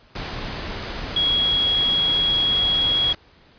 sine tone in noise, 3318 Hz, G#7, 2 cents flat, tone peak -17 dBFS, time 1.16-3.13 s, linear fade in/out 5 ms, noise pink, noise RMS -30 dBFS, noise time 0.15-3.15 s, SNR +10 dB, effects pink hiss -53 dBFS RMS until 3.58 s + resampled to 11025 Hz

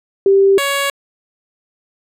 sine / 10% pulse tone pair in turn, 392 / 558.5 Hz, G4 / C#5, 0 / +13 cents, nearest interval tritone, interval 613 cents, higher second, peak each -7 dBFS, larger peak neither, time 0.26-0.58 / 0.58-0.9 s, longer neither, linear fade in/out 2 ms, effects resampled to 32000 Hz

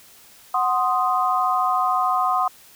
sine chord, C diminished, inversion second, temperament equal, 740 / 1046.5 / 1244.5 Hz, Gb5 / C6 / Eb6, 0 / 0 / 0 cents, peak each -22 dBFS, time 0.54-2.48 s, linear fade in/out 5 ms, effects white hiss -49 dBFS RMS until 2.75 s

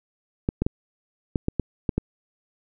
clicks, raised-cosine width 3 ms, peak -9 dBFS, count 8, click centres 0.489 / 0.62 / 0.665 / 1.358 / 1.484 / 1.597 / 1.892 / 1.98 s, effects none

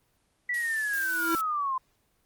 sine linear sweep, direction down, 1975.5 to 1022 Hz, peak -26 dBFS, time 0.49-1.78 s, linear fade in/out 5 ms
blue noise, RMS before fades -38 dBFS, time 0.54-1.41 s, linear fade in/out 2 ms
square tone with exponential growth, 329.6 Hz, E4, in tune, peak -25 dBFS, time 0.92-1.35 s, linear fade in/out 1 ms, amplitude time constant 93 ms
effects pink hiss -70 dBFS RMS until 2.25 s + Opus 24 kbps

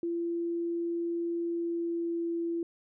sine tone with pitch glide, 340 to 337.3 Hz, F4 to E4, -46 to +40 cents, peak -29 dBFS, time 0.03-2.63 s, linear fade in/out 2 ms, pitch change -14 cents, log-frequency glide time 1.41-2.31 s, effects none

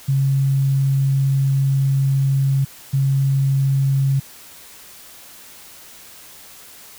sine tone pair in turn, 136.3 / 136.3 Hz, C#3 / C#3, -29 / -29 cents, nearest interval unison, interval 0 cents, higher neither, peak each -14 dBFS, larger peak neither, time 0.08-2.65 / 2.93-4.2 s, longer first, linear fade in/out 10 ms, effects white hiss -42 dBFS RMS until 6.98 s

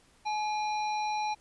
harmonic tone with a mistuned harmonic, 806 Hz, G5, 48 cents sharp, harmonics 1 / 3 / 5 / 7, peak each -29 / -40 / -43 / -48 dBFS, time 0.25-1.35 s, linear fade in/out 20 ms, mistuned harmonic 1, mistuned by +89 cents, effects pink hiss -63 dBFS RMS until 1.4 s + resampled to 24000 Hz

